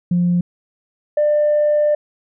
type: tone pair in turn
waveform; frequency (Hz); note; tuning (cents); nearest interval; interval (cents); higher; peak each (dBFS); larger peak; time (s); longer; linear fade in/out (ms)
sine; 175.8 / 596.1; F3 / D5; +12 / +26; octave + major sixth; 2114; second; -12 / -11; second; 0.11-0.41 / 1.17-1.95; second; 5
effects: tanh soft clip ceiling -9 dBFS